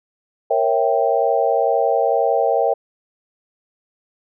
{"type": "chord", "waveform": "sine", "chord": "A# diminished seventh", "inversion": "none", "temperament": "equal with one note detuned", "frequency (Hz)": [466.2, 548.3, 659.3, 784], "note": ["A#4", "C#5", "E5", "G5"], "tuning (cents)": [0, -19, 0, 0], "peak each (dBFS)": -20, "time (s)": [0.5, 2.74], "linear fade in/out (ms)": 10, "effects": []}